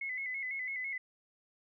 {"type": "tone with vibrato", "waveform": "sine", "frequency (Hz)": 2093, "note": "C7", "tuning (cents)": 0, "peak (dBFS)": -35, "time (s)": [0.01, 0.98], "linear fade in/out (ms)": 5, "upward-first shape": "square", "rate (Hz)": 6, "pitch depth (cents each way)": 67, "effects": []}